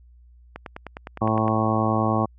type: click train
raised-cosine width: 0.5 ms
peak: -19 dBFS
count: 10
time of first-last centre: 0.56-1.48 s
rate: 9.78 Hz
type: harmonic tone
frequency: 110 Hz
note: A2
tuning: in tune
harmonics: 1 / 2 / 3 / 4 / 5 / 6 / 7 / 8 / 9 / 10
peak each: -25 / -25 / -28 / -33 / -30 / -30 / -28 / -33 / -33 / -27 dBFS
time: 1.21-2.26 s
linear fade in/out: 10 ms
effects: added 60 Hz sine -48 dBFS peak until 2.38 s